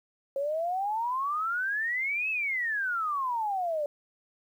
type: exponential two-way sweep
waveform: sine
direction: up then down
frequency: 540 to 2637 to 572 Hz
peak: -27 dBFS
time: 0.36-3.86 s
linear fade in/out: 2 ms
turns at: 2.3 s
effects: 10-bit